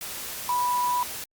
sine tone in noise, 984 Hz, B5, 7 cents flat, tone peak -22 dBFS, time 0.49-1.03 s, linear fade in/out 2 ms, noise white, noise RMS -35 dBFS, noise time 0.01-1.24 s, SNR +10 dB, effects Opus 48 kbps

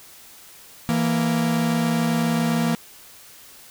45% pulse tone pair together, 165.62 / 233.1 Hz, E3 / A#3, +8 / 0 cents, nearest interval tritone, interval 592 cents, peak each -23 / -21 dBFS, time 0.89-2.75 s, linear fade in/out 0 ms, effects white hiss -46 dBFS RMS until 3.7 s

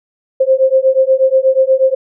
sine beating tone pair, 523.3 / 531.6 Hz, C5 / C5, 0 / +27 cents, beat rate 8.3 Hz, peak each -11 dBFS, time 0.4-1.95 s, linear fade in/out 10 ms, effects none

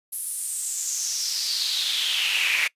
brown noise with high-pass filter sweep, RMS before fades -26 dBFS, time 0.12-2.68 s, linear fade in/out 10 ms, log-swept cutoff 11000 to 2200 Hz, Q 5.1, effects noise-tail reverb RT60 0.1 s tail -23 dB re dry + resampled to 32000 Hz

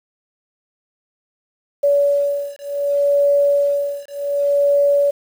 sine beating tone pair, 569 / 569.67 Hz, C#5 / C#5, +45 / +47 cents, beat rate 0.67 Hz, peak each -17 / -17 dBFS, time 1.83-5.11 s, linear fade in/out 10 ms, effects 7-bit

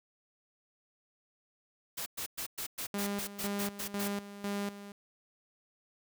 white noise bursts, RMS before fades -38 dBFS, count 11, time 1.97-4.082 s, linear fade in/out 10 ms, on 92 ms, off 110 ms
sawtooth tone with tremolo, 201.9 Hz, G#3, 49 cents flat, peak -29 dBFS, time 2.94-4.92 s, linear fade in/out 2 ms, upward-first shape square, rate 2 Hz, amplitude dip 75%
effects none

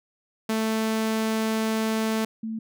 sawtooth / sine tone pair in turn, 220.7 / 222.2 Hz, A3 / A3, +5 / +17 cents, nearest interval unison, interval 12 cents, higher second, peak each -19 / -28 dBFS, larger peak first, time 0.49-2.25 / 2.43-2.59 s, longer first, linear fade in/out 5 ms, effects none

